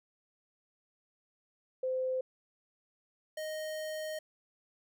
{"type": "tone pair in turn", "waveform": ["sine", "square"], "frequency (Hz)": [516, 621.7], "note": ["C5", "D#5"], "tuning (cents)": [-24, -2], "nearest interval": "minor third", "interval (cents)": 322, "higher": "second", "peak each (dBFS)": [-30, -37], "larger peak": "first", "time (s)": [[1.83, 2.21], [3.37, 4.19]], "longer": "second", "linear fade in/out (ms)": 5, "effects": []}